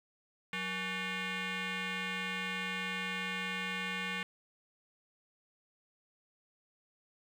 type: tone with frequency modulation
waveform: sine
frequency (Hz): 183.2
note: F#3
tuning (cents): -17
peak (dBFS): -32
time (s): 0.53-4.23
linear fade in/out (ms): 2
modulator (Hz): 656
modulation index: 4.3
effects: tanh soft clip ceiling -33 dBFS + 10-bit